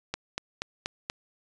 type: click train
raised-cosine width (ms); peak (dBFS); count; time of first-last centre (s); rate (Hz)
0.2; -13; 5; 0.14-1.099; 4.17
effects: resampled to 22050 Hz